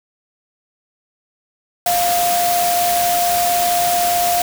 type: tone in noise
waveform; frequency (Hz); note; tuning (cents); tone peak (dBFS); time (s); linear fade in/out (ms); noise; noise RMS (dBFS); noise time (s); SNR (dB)
sine; 702; F5; +9; -15; 1.86-4.42; 2; white; -21; 1.86-4.42; +3
effects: none